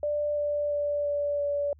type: tone with pitch steps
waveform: sine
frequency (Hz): 590 / 586.3 / 582.5 / 578.9 / 575.2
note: D5 / D5 / D5 / D5 / D5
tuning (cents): +8 / -3 / -14 / -25 / -36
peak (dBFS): -25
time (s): 0.03-1.73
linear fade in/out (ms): 2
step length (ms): 340
effects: added 75 Hz sine -52 dBFS peak until 1.79 s